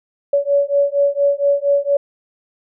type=beating tone pair; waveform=sine; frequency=564 / 568.3 Hz; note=C#5 / C#5; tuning=+30 / +43 cents; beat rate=4.3 Hz; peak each=-16 dBFS; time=0.33-1.97 s; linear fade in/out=5 ms; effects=none